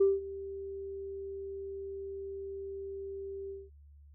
sine tone with ADSR envelope, 392 Hz, G4, in tune, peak -19 dBFS, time 0-3.7 s, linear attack 11 ms, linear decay 190 ms, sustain -19 dB, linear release 200 ms, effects tanh soft clip ceiling -17 dBFS + added 72 Hz sine -53 dBFS peak until 4.14 s

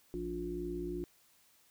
harmonic tone with a mistuned harmonic, 58 Hz, A#1, 8 cents flat, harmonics 1 / 3 / 5 / 6, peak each -44 / -45 / -43 / -38 dBFS, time 0.14-1.04 s, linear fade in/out 0 ms, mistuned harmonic 6, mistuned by +23 cents, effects white hiss -67 dBFS RMS until 1.7 s

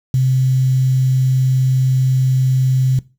sine tone with quantisation, 130.4 Hz, C3, 5 cents flat, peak -11 dBFS, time 0.14-2.99 s, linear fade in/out 2 ms, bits 6, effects noise-tail reverb RT60 0.3 s tail -20 dB re dry

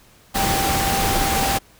sine tone in noise, 784 Hz, G5, in tune, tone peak -22 dBFS, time 0.34-1.59 s, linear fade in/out 20 ms, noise pink, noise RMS -21 dBFS, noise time 0.34-1.59 s, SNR -4 dB, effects pink hiss -52 dBFS RMS until 1.79 s

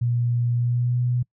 sine tone with pitch glide, 120 to 123.02 Hz, B2 to B2, -49 to -6 cents, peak -19 dBFS, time 0.01-1.23 s, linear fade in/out 10 ms, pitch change +43 cents, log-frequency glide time 0.55-0.99 s, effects noise-tail reverb RT60 0.1 s tail -25 dB re dry

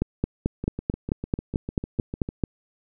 two click trains, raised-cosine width 3 ms, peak -9 / -17 dBFS, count 12 / 12, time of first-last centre 0.02-2.438 / 0.64-2.289 s, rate 4.55 / 6.67 Hz, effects none

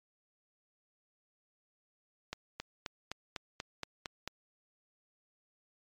accelerating click train, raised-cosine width 0.2 ms, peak -20 dBFS, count 9, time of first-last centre 2.33-4.276 s, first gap 270 ms, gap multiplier 0.97, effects MP3 96 kbps

